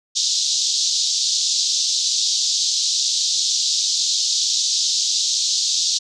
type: band-pass noise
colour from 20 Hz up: pink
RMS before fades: -20 dBFS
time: 0.15-5.99 s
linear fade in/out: 20 ms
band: 3700 to 6900 Hz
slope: 48 dB/octave
effects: none